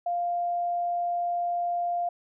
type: tone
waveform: sine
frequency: 698.5 Hz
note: F5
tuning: in tune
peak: -25 dBFS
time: 0.06-2.09 s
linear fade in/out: 5 ms
effects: none